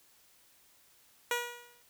10% pulse tone with exponential decay, 481.2 Hz, B4, 45 cents flat, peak -19 dBFS, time 1.31-1.82 s, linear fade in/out 2 ms, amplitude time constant 110 ms, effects white hiss -64 dBFS RMS until 1.89 s

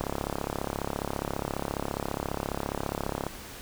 click train, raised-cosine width 1 ms, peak -15 dBFS, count 114, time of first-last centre 0.01-3.266 s, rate 34.7 Hz, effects pink hiss -43 dBFS RMS until 3.61 s

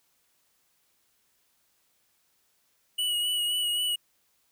square tone with vibrato, 2925 Hz, F#7, 21 cents flat, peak -26 dBFS, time 2.98-3.96 s, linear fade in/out 10 ms, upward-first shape sine, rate 3.8 Hz, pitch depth 27 cents each way, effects white hiss -70 dBFS RMS until 4.51 s

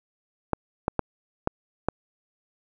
clicks, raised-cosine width 1 ms, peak -8 dBFS, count 5, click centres 0.533 / 0.881 / 0.993 / 1.474 / 1.886 s, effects none

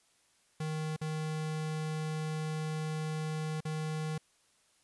square tone with dropouts, 155.9 Hz, D#3, 4 cents sharp, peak -34 dBFS, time 0.6-4.18 s, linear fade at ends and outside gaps 5 ms, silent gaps 0.964-1.013 / 3.606-3.651 s, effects white hiss -69 dBFS RMS until 4.83 s + resampled to 24000 Hz

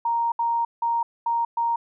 sine tone bursts at uneven times, 932.3 Hz, A#5, in tune, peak -20 dBFS, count 5, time 0.05-0.32 / 0.39-0.65 / 0.82-1.03 / 1.26-1.45 / 1.57-1.76 s, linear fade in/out 5 ms, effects none

